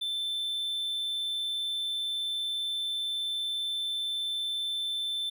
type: tone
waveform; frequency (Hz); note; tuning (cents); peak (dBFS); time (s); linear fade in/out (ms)
triangle; 3539; A7; +9; -28; 0.01-5.3; 10
effects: none